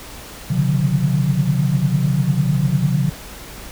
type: tone cluster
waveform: sine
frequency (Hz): 130.2 / 141.3 / 150.2 / 181.2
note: C3 / C#3 / D3 / F#3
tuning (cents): -8 / +34 / +39 / -36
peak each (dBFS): -20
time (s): 0.5-3.1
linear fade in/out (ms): 10
effects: added 50 Hz sine -41 dBFS peak until 3.71 s + pink hiss -36 dBFS RMS until 3.71 s